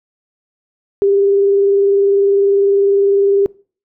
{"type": "tone with vibrato", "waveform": "sine", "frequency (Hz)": 397.9, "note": "G4", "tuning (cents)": 26, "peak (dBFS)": -9, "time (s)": [1.02, 3.46], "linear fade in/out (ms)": 0, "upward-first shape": "sine", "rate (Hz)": 20, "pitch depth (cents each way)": 30, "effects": ["noise-tail reverb RT60 0.4 s tail -23 dB re dry"]}